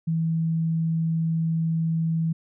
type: tone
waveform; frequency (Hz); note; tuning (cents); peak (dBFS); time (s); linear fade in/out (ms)
sine; 163; E3; -19; -21; 0.07-2.33; 10
effects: none